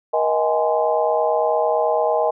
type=tone cluster; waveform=sine; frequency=476.5 / 630 / 764 / 833 / 1036 Hz; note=A#4 / D#5 / G5 / G#5 / C6; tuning=+38 / +21 / -45 / +5 / -17 cents; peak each=-22 / -19 / -28 / -22 / -28 dBFS; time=0.13-2.31 s; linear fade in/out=10 ms; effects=none